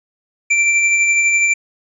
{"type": "tone with tremolo", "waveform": "square", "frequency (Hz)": 2349, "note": "D7", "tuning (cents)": 0, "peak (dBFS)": -11, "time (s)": [0.5, 1.54], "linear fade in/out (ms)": 10, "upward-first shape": "sine", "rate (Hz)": 12, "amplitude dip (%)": 30, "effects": ["resampled to 22050 Hz"]}